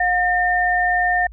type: tone pair together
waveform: sine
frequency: 718 / 1809.2 Hz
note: F5 / A6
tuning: +48 / +48 cents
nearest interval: octave + major third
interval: 1600 cents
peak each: -18 dBFS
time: 0-1.27 s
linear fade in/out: 5 ms
effects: added 54 Hz sine -36 dBFS peak until 1.32 s